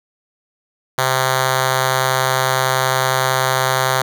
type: tone with notch filter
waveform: 5% pulse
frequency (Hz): 130.81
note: C3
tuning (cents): 0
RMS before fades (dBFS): -17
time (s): 0.98-4.02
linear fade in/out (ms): 2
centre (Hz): 270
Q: 0.79
effects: none